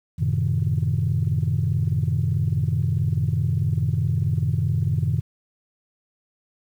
sine chord, F# diminished seventh, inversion none, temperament equal with one note detuned, 92.5 / 110.83 / 130.81 / 155.56 Hz, F#2 / A2 / C3 / Eb3, 0 / +13 / 0 / 0 cents, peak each -24 dBFS, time 0.18-5.21 s, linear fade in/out 20 ms, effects tanh soft clip ceiling -12 dBFS + 9-bit

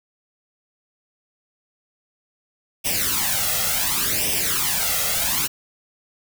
white noise with flanger, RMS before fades -22 dBFS, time 2.84-5.48 s, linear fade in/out 20 ms, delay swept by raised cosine 0.35 to 1.55 ms, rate 0.69 Hz, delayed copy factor +0.75, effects none

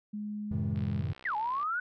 sine tone with pitch glide, 209.2 to 203.8 Hz, G#3 to G#3, +13 to -32 cents, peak -34 dBFS, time 0.13-1.02 s, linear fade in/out 10 ms, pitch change -45 cents, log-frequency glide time 0.63-0.89 s
triangle chord, F# diminished seventh, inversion none, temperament just, 92.5 / 111 / 133.2 / 159.84 Hz, F#2 / A2 / C3 / Eb3, 0 / +16 / +31 / +47 cents, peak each -32 / -34 / -34 / -36 dBFS, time 0.51-1.13 s, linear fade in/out 5 ms
click train, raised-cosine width 0.3 ms, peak -34 dBFS, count 57, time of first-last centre 0.76-1.63 s, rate 64.4 Hz
sine exponential two-way sweep, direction down then up, 2131 to 823 to 1513 Hz, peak -29 dBFS, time 1.25-1.8 s, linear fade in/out 5 ms, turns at 1.36 s
effects none

